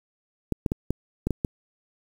clicks, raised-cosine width 3 ms, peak -11 dBFS, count 7, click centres 0.523 / 0.662 / 0.719 / 0.906 / 1.27 / 1.307 / 1.448 s, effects 7-bit

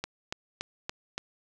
click train, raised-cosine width 0.2 ms, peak -15 dBFS, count 5, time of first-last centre 0.04-1.18 s, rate 3.51 Hz, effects none

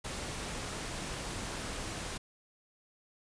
pink noise, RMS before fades -39 dBFS, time 0.04-2.18 s, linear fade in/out 10 ms, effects resampled to 22050 Hz

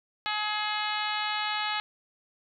harmonic tone with a mistuned harmonic, 423.9 Hz, G#4, 35 cents sharp, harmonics 2 / 3 / 4 / 5 / 6 / 7 / 8 / 9 / 10, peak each -33 / -35 / -36 / -37 / -38 / -38 / -39 / -40 / -40 dBFS, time 0.26-1.8 s, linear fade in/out 0 ms, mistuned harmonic 4, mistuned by -20 cents, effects none

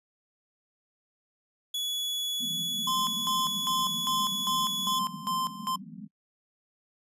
40% pulse tone, 3395 Hz, G#7, 37 cents sharp, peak -28 dBFS, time 1.74-4.99 s, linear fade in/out 5 ms
pink band-pass noise, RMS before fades -42 dBFS, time 2.39-6.08 s, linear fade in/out 20 ms, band 160 to 250 Hz, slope 96 dB/octave
square tone with tremolo, 1041 Hz, C6, 9 cents flat, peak -28 dBFS, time 2.87-5.76 s, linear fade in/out 5 ms, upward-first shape square, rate 2.5 Hz, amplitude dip 80%
effects noise-tail reverb RT60 0.1 s tail -25 dB re dry + resampled to 32000 Hz

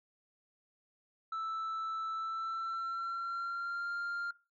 sine tone with pitch glide, 1318.5 to 1396.1 Hz, E6 to F6, 0 to -1 cents, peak -32 dBFS, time 1.32-4.31 s, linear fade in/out 5 ms, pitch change +99 cents, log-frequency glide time 2.14-3.91 s, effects noise-tail reverb RT60 0.3 s tail -21 dB re dry + tanh soft clip ceiling -34 dBFS

